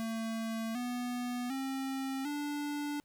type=tone with pitch steps; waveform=square; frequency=225.1 / 245.5 / 267.7 / 291.9 Hz; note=A3 / B3 / C4 / D4; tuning=+40 / -10 / +40 / -10 cents; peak=-35 dBFS; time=0-3 s; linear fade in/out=0 ms; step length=750 ms; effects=pink hiss -74 dBFS RMS until 3.04 s